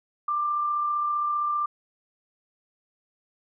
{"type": "tone with amplitude modulation", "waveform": "sine", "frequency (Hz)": 1186, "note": "D6", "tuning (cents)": 17, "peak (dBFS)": -22, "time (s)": [0.28, 1.66], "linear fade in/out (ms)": 5, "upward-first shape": "sine", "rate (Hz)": 35.3, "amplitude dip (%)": 25, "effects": []}